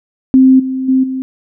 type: tone with level steps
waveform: sine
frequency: 261.6 Hz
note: C4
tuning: in tune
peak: -3 / -15 / -7 / -16 dBFS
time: 0.34-1.22 s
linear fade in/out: 0 ms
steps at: 0.59 / 0.88 / 1.03 s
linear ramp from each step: 10 ms
effects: none